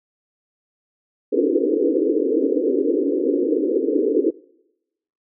pink band-pass noise, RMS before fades -19 dBFS, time 1.32-4.31 s, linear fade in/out 10 ms, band 270 to 500 Hz, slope 96 dB/octave, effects noise-tail reverb RT60 0.9 s tail -24 dB re dry

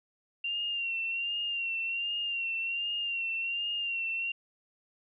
sine tone with vibrato, 2763 Hz, F7, 19 cents flat, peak -30 dBFS, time 0.44-4.32 s, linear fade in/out 5 ms, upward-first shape sine, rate 1.3 Hz, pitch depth 47 cents each way, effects none

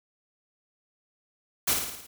white noise with echo, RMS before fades -24 dBFS, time 1.67-1.74 s, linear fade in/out 10 ms, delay 55 ms, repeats 6, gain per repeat -4 dB, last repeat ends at 2.07 s, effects none

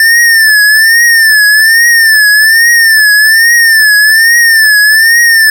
square tone with vibrato, 1778 Hz, A6, 18 cents sharp, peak -3 dBFS, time 0-5.5 s, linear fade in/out 2 ms, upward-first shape triangle, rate 1.2 Hz, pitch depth 110 cents each way, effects none

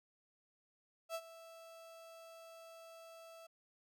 35% pulse tone with ADSR envelope, 659.3 Hz, E5, in tune, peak -36 dBFS, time 1.09-3.47 s, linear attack 58 ms, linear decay 56 ms, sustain -16 dB, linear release 9 ms, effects none

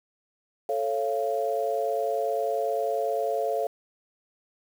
sine chord, A augmented, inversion none, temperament just, 440 / 550 / 687.5 Hz, A4 / C#5 / E#5, 0 / -14 / -27 cents, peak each -29 / -29 / -28 dBFS, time 0.69-3.67 s, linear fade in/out 2 ms, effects 8-bit

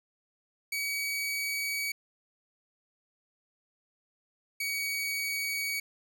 sawtooth tone pair in turn, 2266 / 2256 Hz, C#7 / C#7, +37 / +30 cents, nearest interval unison, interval 7 cents, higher first, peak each -27 dBFS, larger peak neither, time 0.72-1.92 / 4.6-5.8 s, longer neither, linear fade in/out 5 ms, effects none

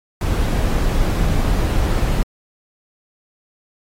brown noise, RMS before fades -17 dBFS, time 0.21-2.23 s, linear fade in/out 2 ms, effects AAC 48 kbps

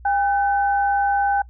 sine tone pair together, 803 / 1519.5 Hz, G5 / F#6, +41 / +46 cents, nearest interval major seventh, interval 1105 cents, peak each -17 / -25 dBFS, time 0.05-1.42 s, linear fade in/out 5 ms, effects noise-tail reverb RT60 0.1 s tail -24 dB re dry + added 60 Hz sine -40 dBFS peak until 1.49 s

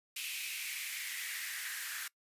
white noise with high-pass filter sweep, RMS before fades -40 dBFS, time 0.16-2.08 s, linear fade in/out 5 ms, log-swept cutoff 2600 to 1600 Hz, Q 4.3, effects noise-tail reverb RT60 0.1 s tail -22 dB re dry + resampled to 32000 Hz

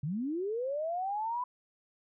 sine linear sweep, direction up, 131.7 to 1006 Hz, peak -31 dBFS, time 0.03-1.44 s, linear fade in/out 5 ms, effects none

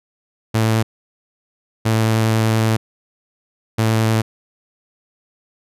sawtooth tone bursts at uneven times, 111.2 Hz, A2, 19 cents sharp, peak -10 dBFS, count 3, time 0.54-0.83 / 1.85-2.77 / 3.78-4.22 s, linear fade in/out 10 ms, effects resampled to 32000 Hz

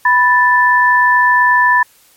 sine tone pair together, 987.2 / 1759 Hz, B5 / A6, -1 / -1 cents, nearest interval minor seventh, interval 1000 cents, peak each -10 dBFS, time 0.05-1.83 s, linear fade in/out 5 ms, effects white hiss -49 dBFS RMS until 2.16 s + MP3 64 kbps

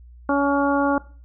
harmonic tone, 281.7 Hz, C#4, 28 cents sharp, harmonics 1 / 2 / 3 / 4 / 5, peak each -20 / -23 / -25 / -26 / -27 dBFS, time 0.29-0.98 s, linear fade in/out 2 ms, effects noise-tail reverb RT60 0.4 s tail -19 dB re dry + added 60 Hz sine -42 dBFS peak until 1.24 s

